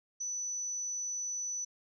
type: tone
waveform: sine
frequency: 5970 Hz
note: F#8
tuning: 15 cents sharp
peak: -34 dBFS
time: 0.2-1.65 s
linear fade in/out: 10 ms
effects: none